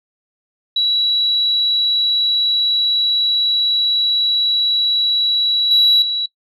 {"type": "tone with level steps", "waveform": "sine", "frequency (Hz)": 3912, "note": "B7", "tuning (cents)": -17, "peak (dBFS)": [-13, -8, -17], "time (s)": [0.76, 6.26], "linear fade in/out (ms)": 5, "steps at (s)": [5.71, 6.02], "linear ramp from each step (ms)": 2, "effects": ["noise-tail reverb RT60 0.1 s tail -17 dB re dry", "tanh soft clip ceiling -5 dBFS"]}